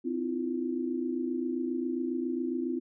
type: tone cluster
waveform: sine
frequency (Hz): 257.6 / 317.3 / 344.7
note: C4 / D#4 / F4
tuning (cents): -27 / +34 / -23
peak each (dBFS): -32 / -36 / -33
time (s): 0.04-2.8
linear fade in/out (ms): 20
effects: none